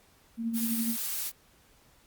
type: tone with tremolo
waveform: sine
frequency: 229.1 Hz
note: A#3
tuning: 30 cents flat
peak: -26 dBFS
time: 0.37-0.97 s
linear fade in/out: 50 ms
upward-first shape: triangle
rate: 12 Hz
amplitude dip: 55%
type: noise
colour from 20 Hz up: blue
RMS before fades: -33 dBFS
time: 0.53-1.32 s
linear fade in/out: 50 ms
effects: pink hiss -62 dBFS RMS until 2.06 s + Opus 48 kbps